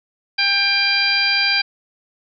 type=harmonic tone with a mistuned harmonic; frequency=794 Hz; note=G5; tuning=22 cents sharp; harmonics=1 / 2 / 3 / 4 / 5 / 6; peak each=-29 / -22 / -19 / -26 / -25 / -19 dBFS; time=0.38-1.62 s; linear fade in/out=10 ms; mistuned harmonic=1; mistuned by=+24 cents; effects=none